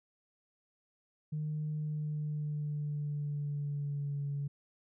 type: tone with pitch glide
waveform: sine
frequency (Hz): 152.4 to 142.19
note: D#3 to C#3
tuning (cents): -36 to +44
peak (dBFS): -32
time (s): 1.32-4.48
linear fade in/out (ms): 10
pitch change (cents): -120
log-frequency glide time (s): 1.74-4.25
effects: tanh soft clip ceiling -29 dBFS

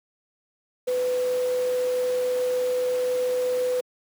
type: tone in noise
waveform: sine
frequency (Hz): 501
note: B4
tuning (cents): +25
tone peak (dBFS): -21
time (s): 0.87-3.81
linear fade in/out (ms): 10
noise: pink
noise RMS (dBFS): -38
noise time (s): 0.87-3.81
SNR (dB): +14
effects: high-pass 300 Hz 12 dB/octave

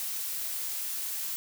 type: noise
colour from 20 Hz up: blue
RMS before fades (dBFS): -34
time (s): 0-1.36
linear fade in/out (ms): 0
effects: none

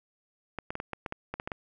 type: clicks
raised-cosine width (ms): 0.5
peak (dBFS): -19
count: 11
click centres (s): 0.587 / 0.705 / 0.754 / 0.801 / 0.933 / 1.062 / 1.124 / 1.34 / 1.399 / 1.475 / 1.518
effects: none

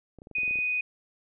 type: clicks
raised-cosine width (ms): 2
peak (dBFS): -33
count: 10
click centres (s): 0.187 / 0.219 / 0.271 / 0.313 / 0.384 / 0.433 / 0.479 / 0.51 / 0.557 / 0.588
type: tone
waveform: sine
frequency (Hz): 2489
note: D#7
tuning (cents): 0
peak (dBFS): -25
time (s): 0.35-0.81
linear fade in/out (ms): 5
effects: none

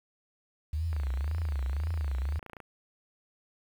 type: tone with vibrato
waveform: sine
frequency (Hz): 73.1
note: D2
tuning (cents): -7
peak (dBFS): -28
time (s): 0.73-2.39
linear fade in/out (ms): 5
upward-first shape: triangle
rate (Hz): 1.9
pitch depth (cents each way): 250
type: click train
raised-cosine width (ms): 0.5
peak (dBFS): -29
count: 49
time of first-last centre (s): 0.93-2.602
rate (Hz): 28.7
effects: 9-bit

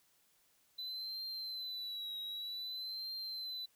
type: tone with vibrato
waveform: triangle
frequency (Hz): 3999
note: B7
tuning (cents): +21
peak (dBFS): -39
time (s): 0.78-3.66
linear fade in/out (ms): 10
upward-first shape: triangle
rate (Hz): 0.53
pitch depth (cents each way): 78
effects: white hiss -72 dBFS RMS until 3.75 s

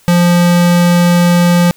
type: tone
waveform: square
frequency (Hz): 174.61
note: F3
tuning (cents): 0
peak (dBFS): -7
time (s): 0.08-1.71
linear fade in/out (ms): 0
effects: white hiss -48 dBFS RMS until 1.76 s

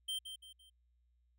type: tone with echo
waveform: square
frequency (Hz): 3136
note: G7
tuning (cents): 0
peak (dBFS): -37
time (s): 0.08-0.19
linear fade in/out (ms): 10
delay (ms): 170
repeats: 3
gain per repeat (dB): -8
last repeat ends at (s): 0.7
effects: added 60 Hz sine -70 dBFS peak until 1.38 s

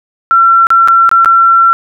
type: tone with dropouts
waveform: sine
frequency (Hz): 1355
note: E6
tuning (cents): +47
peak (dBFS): -3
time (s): 0.31-1.73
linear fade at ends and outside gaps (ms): 0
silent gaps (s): 0.669-0.704 / 0.876-0.884 / 1.092-1.114 / 1.247-1.258
effects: none

